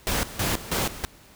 pink noise with tremolo, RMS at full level -25 dBFS, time 0.07-1.05 s, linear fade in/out 0 ms, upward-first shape square, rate 3.1 Hz, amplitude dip 80%, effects pink hiss -52 dBFS RMS until 1.35 s

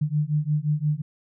sine beating tone pair, 147.5 / 153.2 Hz, D3 / D#3, +8 / -27 cents, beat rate 5.7 Hz, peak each -24 / -24 dBFS, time 0.01-1.02 s, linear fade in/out 10 ms, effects none

